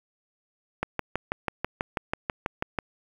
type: click train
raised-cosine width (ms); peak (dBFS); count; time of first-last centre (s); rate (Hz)
0.5; -11; 13; 0.83-2.788; 6.13
effects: 7-bit